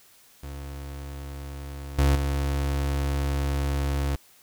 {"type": "tone with level steps", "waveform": "35% pulse", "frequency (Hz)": 70, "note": "C#2", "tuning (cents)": 18, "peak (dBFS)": [-33, -16, -22], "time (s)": [0.43, 4.16], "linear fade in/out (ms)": 5, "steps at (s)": [1.98, 2.15], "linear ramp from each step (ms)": 10, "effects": ["white hiss -56 dBFS RMS until 4.42 s"]}